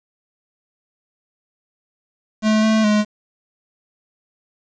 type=tone with pitch steps; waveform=square; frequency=216.2 / 219 / 210.7 Hz; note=A3 / A3 / G#3; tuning=-30 / -8 / +25 cents; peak=-14 dBFS; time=2.42-3.05 s; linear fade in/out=50 ms; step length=210 ms; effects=resampled to 16000 Hz + 7-bit